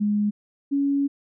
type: tone pair in turn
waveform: sine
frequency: 207.7 / 280.3 Hz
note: G#3 / C#4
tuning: 0 / +19 cents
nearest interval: perfect fourth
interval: 519 cents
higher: second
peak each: -19 dBFS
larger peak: neither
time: 0-0.31 / 0.71-1.08 s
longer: second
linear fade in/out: 20 ms
effects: none